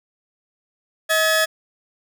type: tone pair together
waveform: sawtooth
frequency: 637.3 / 1700 Hz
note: D#5 / G#6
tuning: +41 / +40 cents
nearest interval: octave + perfect fourth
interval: 1699 cents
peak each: -15 dBFS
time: 1.09-1.46 s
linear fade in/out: 20 ms
effects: none